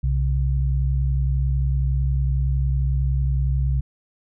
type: tone pair together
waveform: sine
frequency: 63.4 / 134.34 Hz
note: B1 / C3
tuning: +46 / +46 cents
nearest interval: octave + minor second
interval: 1300 cents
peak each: -19 / -23 dBFS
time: 0.03-3.81 s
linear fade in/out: 10 ms
effects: none